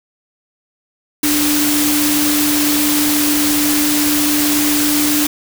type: tone in noise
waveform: sine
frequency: 295.8 Hz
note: D4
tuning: 13 cents sharp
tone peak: -15 dBFS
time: 1.23-5.27 s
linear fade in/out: 5 ms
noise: white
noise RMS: -17 dBFS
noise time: 1.23-5.27 s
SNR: -1 dB
effects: none